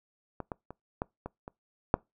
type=clicks; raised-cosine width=1 ms; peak=-22 / -21 / -28 / -17 / -23 / -27 / -7 dBFS; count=7; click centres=0.403 / 0.518 / 0.706 / 1.019 / 1.26 / 1.479 / 1.941 s; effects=noise-tail reverb RT60 0.2 s tail -25 dB re dry